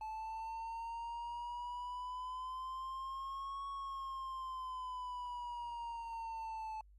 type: exponential two-way sweep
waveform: triangle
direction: up then down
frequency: 870 to 1108.7 to 870 Hz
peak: -39 dBFS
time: 0.01-6.81 s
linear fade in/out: 2 ms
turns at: 3.68 s
effects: added 50 Hz sine -59 dBFS peak until 6.98 s + Opus 32 kbps